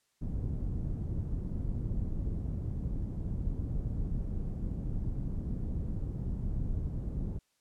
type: low-pass noise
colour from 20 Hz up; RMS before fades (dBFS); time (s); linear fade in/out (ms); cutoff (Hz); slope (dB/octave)
pink; -34; 0.21-7.39; 10; 180; 12
effects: white hiss -75 dBFS RMS until 7.6 s + low-pass 10000 Hz 12 dB/octave